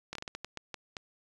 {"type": "slowing click train", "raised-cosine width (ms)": 0.2, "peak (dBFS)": -21, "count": 10, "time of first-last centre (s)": [0.13, 0.968], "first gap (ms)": 23, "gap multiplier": 1.33, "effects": ["resampled to 24000 Hz"]}